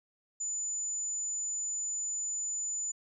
sine tone, 7000 Hz, A8, 10 cents flat, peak -32 dBFS, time 0.4-2.92 s, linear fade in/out 10 ms, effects none

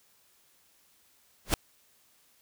pink noise with exponential growth, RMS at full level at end -20 dBFS, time 1.45-1.54 s, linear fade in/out 1 ms, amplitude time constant 18 ms, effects white hiss -65 dBFS RMS until 2.41 s

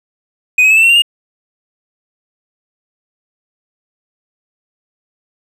triangle tone with pitch steps, 2496 / 2550 / 2605 / 2661 / 2719 / 2777 / 2837 Hz, D#7 / D#7 / E7 / E7 / F7 / F7 / F7, +5 / +42 / -21 / +16 / -47 / -10 / +27 cents, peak -4 dBFS, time 0.58-1.021 s, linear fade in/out 5 ms, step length 63 ms, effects none

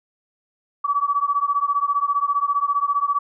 sine beating tone pair, 1137 / 1152 Hz, C#6 / D6, +44 / -34 cents, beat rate 15 Hz, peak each -21 dBFS, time 0.84-3.19 s, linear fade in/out 10 ms, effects none

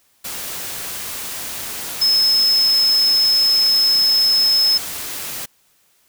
sine tone in noise, 5190 Hz, E8, 28 cents flat, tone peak -12 dBFS, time 2.01-4.78 s, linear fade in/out 10 ms, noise white, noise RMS -28 dBFS, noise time 0.24-5.46 s, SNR +13 dB, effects white hiss -59 dBFS RMS until 6.08 s

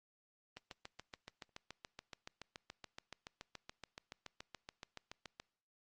click train, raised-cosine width 0.2 ms, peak -30 dBFS, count 35, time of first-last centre 0.57-5.4 s, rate 7.04 Hz, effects noise-tail reverb RT60 0.7 s tail -24 dB re dry + Opus 24 kbps

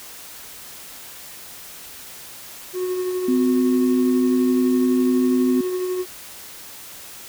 triangle tone with tremolo, 366 Hz, F#4, 19 cents flat, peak -18 dBFS, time 2.73-6.06 s, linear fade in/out 50 ms, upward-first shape triangle, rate 12 Hz, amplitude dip 35%
sine tone, 254.8 Hz, C4, 46 cents flat, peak -16 dBFS, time 3.28-5.61 s, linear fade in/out 5 ms
effects white hiss -39 dBFS RMS until 7.28 s

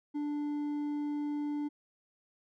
triangle tone with hard clipping, 293.7 Hz, D4, in tune, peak -33 dBFS, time 0.14-1.69 s, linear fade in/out 20 ms, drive 7 dB, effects none

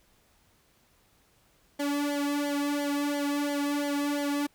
sawtooth tone with flanger, 287.8 Hz, D4, 35 cents flat, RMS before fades -29 dBFS, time 1.79-4.47 s, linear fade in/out 10 ms, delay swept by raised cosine 0.76 to 2.16 ms, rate 2.9 Hz, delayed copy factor -0.95, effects pink hiss -65 dBFS RMS until 4.54 s

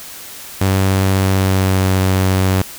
sawtooth tone with pitch glide, 95.9 to 94.31 Hz, G2 to F#2, -37 to +34 cents, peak -8 dBFS, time 0.61-2.62 s, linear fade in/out 5 ms, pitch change -29 cents, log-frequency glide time 1.18-1.89 s, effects white hiss -33 dBFS RMS until 2.78 s

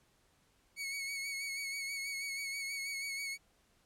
sawtooth tone with vibrato, 2217 Hz, C#7, in tune, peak -34 dBFS, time 0.76-3.38 s, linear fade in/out 50 ms, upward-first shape sine, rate 6.2 Hz, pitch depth 36 cents each way, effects pink hiss -71 dBFS RMS until 3.85 s + low-pass 12000 Hz 12 dB/octave

